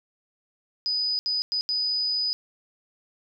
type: tone bursts at uneven times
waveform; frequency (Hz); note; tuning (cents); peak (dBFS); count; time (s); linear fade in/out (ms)
sine; 4978; D#8; 0; -23; 4; 0.86-1.19 / 1.26-1.42 / 1.52-1.61 / 1.69-2.33; 0
effects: none